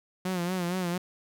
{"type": "tone with vibrato", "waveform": "sawtooth", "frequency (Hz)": 179.4, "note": "F3", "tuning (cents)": 47, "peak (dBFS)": -24, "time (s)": [0.25, 0.98], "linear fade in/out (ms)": 5, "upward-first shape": "sine", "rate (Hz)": 4.3, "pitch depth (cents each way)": 76, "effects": []}